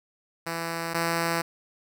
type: tone pair in turn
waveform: 5% pulse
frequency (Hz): 166.5 / 167.39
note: E3 / E3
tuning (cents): +18 / +27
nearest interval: unison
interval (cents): 9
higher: second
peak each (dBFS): -18 / -13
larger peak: second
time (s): 0.46-0.94 / 0.94-1.42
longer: neither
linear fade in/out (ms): 10
effects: none